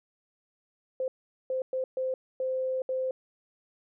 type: tone bursts at uneven times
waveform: sine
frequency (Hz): 519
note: C5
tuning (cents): -14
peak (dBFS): -27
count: 6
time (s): 1-1.08 / 1.5-1.62 / 1.73-1.84 / 1.97-2.14 / 2.4-2.82 / 2.89-3.11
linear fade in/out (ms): 2
effects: none